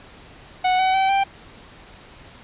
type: tone with pitch steps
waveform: 45% pulse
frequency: 738 / 753.5 / 769.3 / 785.5 Hz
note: F#5 / F#5 / G5 / G5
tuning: -5 / +31 / -33 / +3 cents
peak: -16 dBFS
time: 0.64-1.24 s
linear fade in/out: 10 ms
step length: 150 ms
effects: pink hiss -45 dBFS RMS until 2.43 s + resampled to 8000 Hz